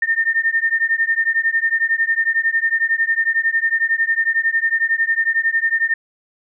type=beating tone pair; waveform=sine; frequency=1811 / 1822 Hz; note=A6 / A#6; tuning=+49 / -40 cents; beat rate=11 Hz; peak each=-18 dBFS; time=0.02-5.94 s; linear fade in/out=5 ms; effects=none